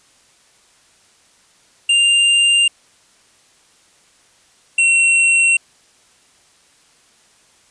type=tone pair in turn; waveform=square; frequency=2794 / 2725 Hz; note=F7 / F7; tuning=0 / -43 cents; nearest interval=unison; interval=43 cents; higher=first; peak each=-11 dBFS; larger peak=neither; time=1.89-2.68 / 4.78-5.57 s; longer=neither; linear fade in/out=5 ms; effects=white hiss -53 dBFS RMS until 7.7 s + resampled to 22050 Hz